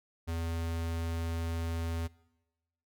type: tone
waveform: square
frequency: 83 Hz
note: E2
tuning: 12 cents sharp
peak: -33 dBFS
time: 0.27-2.08 s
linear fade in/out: 20 ms
effects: noise-tail reverb RT60 1.0 s tail -22 dB re dry